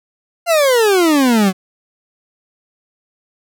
40% pulse exponential sweep, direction down, 706 to 181.5 Hz, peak -9 dBFS, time 0.46-1.53 s, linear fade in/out 50 ms, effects none

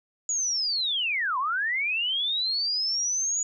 sine linear two-way sweep, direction down then up, 6890 to 980 to 6890 Hz, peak -24 dBFS, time 0.29-3.43 s, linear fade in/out 2 ms, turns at 1.38 s, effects none

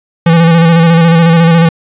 square tone with vibrato, 166.5 Hz, E3, 18 cents sharp, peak -4 dBFS, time 0.26-1.69 s, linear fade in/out 5 ms, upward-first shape square, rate 14 Hz, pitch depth 31 cents each way, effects resampled to 8000 Hz + 7-bit

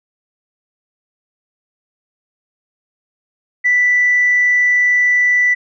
sine tone, 1975.5 Hz, B6, in tune, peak -9 dBFS, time 3.64-5.55 s, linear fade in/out 20 ms, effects tanh soft clip ceiling -5 dBFS

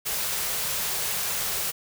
white band-stop noise, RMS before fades -28 dBFS, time 0.05-1.72 s, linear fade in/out 20 ms, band 220 to 350 Hz, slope 96 dB/octave, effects none

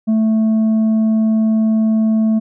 sine tone with tanh clipping, 220 Hz, A3, in tune, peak -12 dBFS, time 0.07-2.4 s, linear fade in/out 20 ms, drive 4 dB, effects none

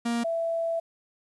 45% pulse / sine tone pair in turn, 234.9 / 664.4 Hz, A#3 / E5, +13 / +13 cents, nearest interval octave + tritone, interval 1800 cents, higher second, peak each -25 dBFS, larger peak neither, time 0.05-0.24 / 0.24-0.8 s, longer second, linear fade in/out 10 ms, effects resampled to 24000 Hz + 10-bit

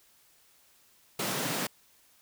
pink high-pass noise, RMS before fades -32 dBFS, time 1.19-1.67 s, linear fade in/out 5 ms, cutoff 120 Hz, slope 96 dB/octave, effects white hiss -63 dBFS RMS until 2.21 s

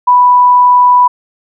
sine tone, 987.8 Hz, B5, in tune, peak -3 dBFS, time 0.07-1.08 s, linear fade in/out 10 ms, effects none

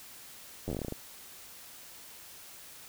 slowing click train, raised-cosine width 2 ms, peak -22 dBFS, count 12, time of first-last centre 0.68-0.923 s, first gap 10 ms, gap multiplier 1.15, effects white hiss -50 dBFS RMS until 2.88 s

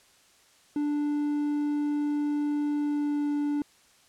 triangle tone with pitch glide, 293.7 to 291.7 Hz, D4 to D4, 0 to -12 cents, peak -23 dBFS, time 0.76-3.62 s, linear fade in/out 2 ms, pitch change -12 cents, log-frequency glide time 2.76-3.32 s, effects white hiss -60 dBFS RMS until 4.08 s + low-pass 9000 Hz 12 dB/octave

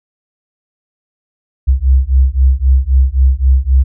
sine beating tone pair, 64 / 67.8 Hz, C2 / C#2, -38 / -38 cents, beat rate 3.8 Hz, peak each -10 dBFS, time 1.67-3.84 s, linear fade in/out 20 ms, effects none

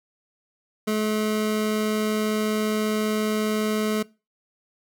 25% pulse tone, 214.6 Hz, A3, 43 cents flat, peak -18 dBFS, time 0.87-4.03 s, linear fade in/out 10 ms, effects noise-tail reverb RT60 0.3 s tail -22 dB re dry

